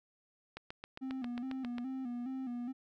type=click train; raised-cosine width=0.3 ms; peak=-27 dBFS; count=10; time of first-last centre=0.57-1.783 s; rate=7.42 Hz
type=tone with vibrato; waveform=triangle; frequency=252.1 Hz; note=B3; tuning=36 cents sharp; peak=-35 dBFS; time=1.01-2.73 s; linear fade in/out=20 ms; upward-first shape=square; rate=2.4 Hz; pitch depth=74 cents each way
effects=none